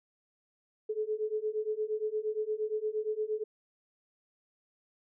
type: beating tone pair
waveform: sine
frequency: 425.5 / 434.1 Hz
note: G#4 / A4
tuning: +42 / -23 cents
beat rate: 8.6 Hz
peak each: -34 / -33 dBFS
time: 0.89-3.44 s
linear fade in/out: 10 ms
effects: none